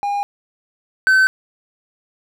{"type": "tone pair in turn", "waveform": "triangle", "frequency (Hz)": [811, 1531], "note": ["G#5", "G6"], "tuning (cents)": [-41, -41], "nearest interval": "major seventh", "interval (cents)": 1100, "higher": "second", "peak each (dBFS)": [-16, -8], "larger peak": "second", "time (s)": [[0.03, 0.23], [1.07, 1.27]], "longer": "neither", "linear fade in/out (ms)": 0, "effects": []}